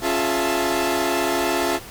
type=tone cluster; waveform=sawtooth; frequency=274.8 / 350.3 / 421.8 / 663 / 883 Hz; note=C#4 / F4 / G#4 / E5 / A5; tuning=-15 / +5 / +27 / +10 / +6 cents; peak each=-23 / -20 / -24 / -22 / -24 dBFS; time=0.01-1.8 s; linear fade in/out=50 ms; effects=pink hiss -39 dBFS RMS until 1.9 s